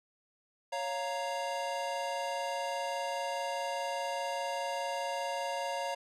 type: chord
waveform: square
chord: Bb minor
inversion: first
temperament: equal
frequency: 554.4 / 698.5 / 932.3 Hz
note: Db5 / F5 / Bb5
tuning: 0 / 0 / 0 cents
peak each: -38 / -39 / -38 dBFS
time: 0.72-5.95 s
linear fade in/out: 10 ms
effects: low-pass 8000 Hz 12 dB/octave